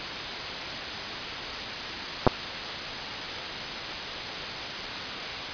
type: clicks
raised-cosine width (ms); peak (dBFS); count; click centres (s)
1; -3; 2; 2.267 / 2.275
effects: white hiss -32 dBFS RMS until 5.53 s + resampled to 11025 Hz